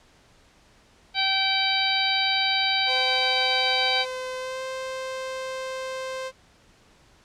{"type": "harmonic tone", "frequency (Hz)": 773, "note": "G5", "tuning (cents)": -24, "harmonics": [1, 2, 3, 4, 5, 6], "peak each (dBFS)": [-28, -31, -27, -28, -26, -28], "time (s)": [1.14, 4.06], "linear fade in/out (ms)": 50}
{"type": "tone with pitch glide", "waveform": "sawtooth", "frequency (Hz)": [513, 522.3], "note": ["C5", "C5"], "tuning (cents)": [-34, -3], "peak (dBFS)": -26, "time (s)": [2.86, 6.32], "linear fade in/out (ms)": 50, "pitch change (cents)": 31, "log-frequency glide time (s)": [4.37, 4.62]}
{"effects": ["pink hiss -57 dBFS RMS until 7.24 s", "low-pass 7000 Hz 12 dB/octave"]}